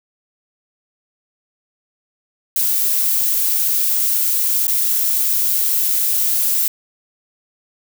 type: noise with dropouts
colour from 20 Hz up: violet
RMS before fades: -17 dBFS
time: 2.56-6.68 s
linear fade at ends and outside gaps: 2 ms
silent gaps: 4.669-4.679 s
effects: none